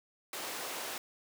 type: high-pass noise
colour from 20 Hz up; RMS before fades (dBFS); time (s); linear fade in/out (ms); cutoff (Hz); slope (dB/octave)
pink; -40; 0.33-0.98; 2; 450; 12
effects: none